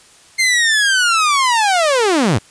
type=linear sweep; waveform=sawtooth; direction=down; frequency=2111 to 84.1 Hz; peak=-8 dBFS; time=0.38-2.39 s; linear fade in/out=20 ms; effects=white hiss -46 dBFS RMS until 2.5 s + resampled to 22050 Hz